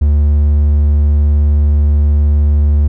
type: tone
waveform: triangle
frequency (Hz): 73.42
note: D2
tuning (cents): 0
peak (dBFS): -5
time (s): 0.01-2.88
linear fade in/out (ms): 10
effects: none